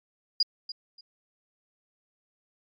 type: tone with echo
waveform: sine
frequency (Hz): 4866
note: D#8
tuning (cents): -39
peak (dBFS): -19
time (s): 0.4-0.43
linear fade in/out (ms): 5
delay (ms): 290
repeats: 2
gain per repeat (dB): -14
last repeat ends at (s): 1.01
effects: MP3 64 kbps